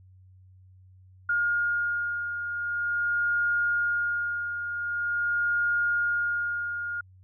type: beating tone pair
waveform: sine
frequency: 1421 / 1421.45 Hz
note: F6 / F6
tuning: +30 / +30 cents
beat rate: 0.45 Hz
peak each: -25 / -33 dBFS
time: 1.29-7.01 s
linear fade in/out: 5 ms
effects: added 93 Hz sine -51 dBFS peak until 7.23 s